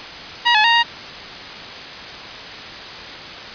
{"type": "tone with pitch steps", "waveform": "15% pulse", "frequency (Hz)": [954, 855, 931, 938], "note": ["A#5", "A5", "A#5", "A#5"], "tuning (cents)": [40, -50, -2, 11], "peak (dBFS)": -5, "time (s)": [0.45, 0.834], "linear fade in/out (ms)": 20, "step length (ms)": 96, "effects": ["white hiss -32 dBFS RMS until 3.54 s", "resampled to 11025 Hz"]}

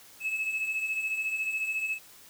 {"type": "beating tone pair", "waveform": "triangle", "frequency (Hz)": [2581, 2595], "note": ["E7", "E7"], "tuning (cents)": [-37, -28], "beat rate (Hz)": 14, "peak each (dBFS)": [-34, -27], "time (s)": [0.2, 1.99], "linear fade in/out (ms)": 50, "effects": ["tanh soft clip ceiling -22 dBFS", "white hiss -53 dBFS RMS until 2.29 s"]}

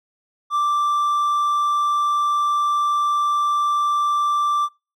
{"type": "tone", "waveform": "triangle", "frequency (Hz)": 1174.7, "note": "D6", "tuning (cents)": 0, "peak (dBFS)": -15, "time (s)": [0.5, 4.69], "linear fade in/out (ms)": 50, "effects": ["noise-tail reverb RT60 0.3 s tail -25 dB re dry"]}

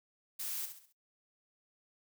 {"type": "noise with echo", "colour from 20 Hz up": "blue", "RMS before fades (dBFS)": -39, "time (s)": [0.39, 0.66], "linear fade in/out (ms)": 10, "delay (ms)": 67, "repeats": 4, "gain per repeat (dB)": -8, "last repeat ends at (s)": 0.928, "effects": ["noise-tail reverb RT60 0.2 s tail -26 dB re dry"]}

